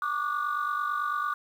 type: tone cluster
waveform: sine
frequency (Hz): 1147 / 1196 / 1459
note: D6 / D6 / F#6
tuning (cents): -41 / +31 / -25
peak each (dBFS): -30 / -29 / -32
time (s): 0.02-1.34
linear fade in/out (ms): 2
effects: tanh soft clip ceiling -21 dBFS + 9-bit